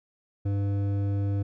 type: tone with hard clipping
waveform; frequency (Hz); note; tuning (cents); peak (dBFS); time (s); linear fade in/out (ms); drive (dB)
sine; 100; G2; +35; -26; 0.45-1.43; 10; 10
effects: none